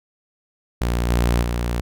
sawtooth tone with level steps, 59.3 Hz, A#1, 30 cents sharp, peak -15 / -12 / -17 dBFS, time 0.81-1.81 s, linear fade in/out 5 ms, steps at 1.09 / 1.42 s, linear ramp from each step 10 ms, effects none

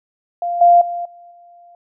sine tone with level steps, 696 Hz, F5, 6 cents flat, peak -18 / -6 / -21 / -39 / -42 dBFS, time 0.42-1.75 s, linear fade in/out 2 ms, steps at 0.61 / 0.81 / 1.05 / 1.31 s, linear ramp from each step 5 ms, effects none

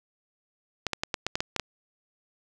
clicks, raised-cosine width 0.2 ms, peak -10 dBFS, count 9, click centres 0.867 / 0.933 / 1.035 / 1.142 / 1.266 / 1.355 / 1.405 / 1.563 / 1.597 s, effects none

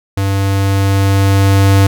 square tone with level ramp, 98 Hz, G2, in tune, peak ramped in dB -13 to -6 dBFS, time 0.17-1.87 s, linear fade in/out 5 ms, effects none

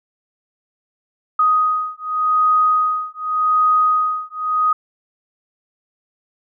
sine beating tone pair, 1249 / 1249.86 Hz, D#6 / D#6, +6 / +7 cents, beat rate 0.86 Hz, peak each -17 dBFS, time 1.39-4.73 s, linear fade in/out 5 ms, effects none

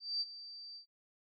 sine tone with ADSR envelope, 4656 Hz, D8, 16 cents flat, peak -31 dBFS, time 0-0.86 s, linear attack 210 ms, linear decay 35 ms, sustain -15 dB, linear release 98 ms, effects noise-tail reverb RT60 0.1 s tail -26 dB re dry

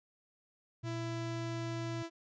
sine tone with pitch glide, 119.8 to 120.84 Hz, A#2 to B2, +48 to -37 cents, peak -38 dBFS, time 0.83-2.03 s, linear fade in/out 10 ms, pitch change +15 cents, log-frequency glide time 1.05-1.46 s
sawtooth tone, 332.8 Hz, E4, 17 cents sharp, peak -35 dBFS, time 0.83-2.1 s, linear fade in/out 50 ms
effects resampled to 16000 Hz

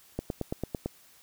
click train, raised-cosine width 2 ms, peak -17 dBFS, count 7, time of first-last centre 0.19-0.86 s, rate 8.96 Hz, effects white hiss -58 dBFS RMS until 1.22 s

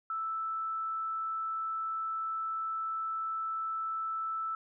sine tone, 1318.5 Hz, E6, in tune, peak -32 dBFS, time 0.1-4.55 s, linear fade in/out 2 ms, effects none

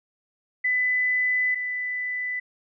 sine tone pair in turn, 2001 / 1993.4 Hz, B6 / B6, +22 / +16 cents, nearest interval unison, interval 6 cents, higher first, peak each -20 / -26 dBFS, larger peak first, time 0.64-1.55 / 1.55-2.4 s, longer first, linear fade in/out 10 ms, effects none

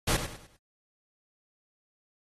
pink noise with echo, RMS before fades -26 dBFS, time 0.07-0.17 s, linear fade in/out 10 ms, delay 100 ms, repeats 4, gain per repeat -9 dB, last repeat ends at 0.57 s, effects AAC 32 kbps

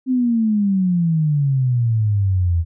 sine exponential sweep, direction down, 262.7 to 81.7 Hz, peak -14 dBFS, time 0.06-2.65 s, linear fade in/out 50 ms, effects none

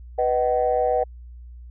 sine chord, B major, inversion none, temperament equal with one note detuned, 493.9 / 622.3 / 757.7 Hz, B4 / D#5 / F#5, 0 / 0 / +41 cents, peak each -21 / -23 / -22 dBFS, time 0.18-1.04 s, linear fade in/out 10 ms, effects tanh soft clip ceiling -10 dBFS + added 60 Hz sine -38 dBFS peak until 1.7 s

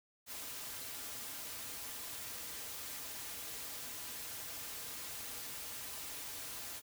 white noise with comb filter, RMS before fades -45 dBFS, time 0.26-6.82 s, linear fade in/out 50 ms, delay 5.4 ms, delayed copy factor -0.5, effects none

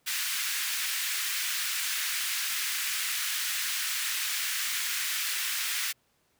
pink high-pass noise, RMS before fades -31 dBFS, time 0.06-5.93 s, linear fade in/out 20 ms, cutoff 1600 Hz, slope 24 dB/octave, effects pink hiss -70 dBFS RMS until 6.39 s + high-pass 80 Hz 12 dB/octave

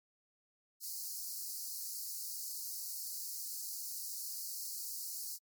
white high-pass noise, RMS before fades -42 dBFS, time 0.8-5.39 s, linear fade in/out 50 ms, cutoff 4300 Hz, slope 96 dB/octave, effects MP3 96 kbps

